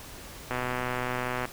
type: click train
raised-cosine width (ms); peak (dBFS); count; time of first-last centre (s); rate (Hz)
0.5; -15; 119; 0.51-1.454; 125
effects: pink hiss -44 dBFS RMS until 1.52 s